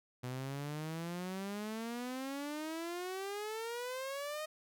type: exponential sweep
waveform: sawtooth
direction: up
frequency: 123.47 to 625 Hz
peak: -35 dBFS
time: 0.23-4.46 s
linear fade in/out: 10 ms
effects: none